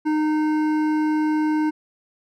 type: tone with hard clipping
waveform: sine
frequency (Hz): 307.4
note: D#4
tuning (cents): -21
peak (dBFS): -20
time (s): 0.05-1.71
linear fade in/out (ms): 20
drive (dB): 11
effects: none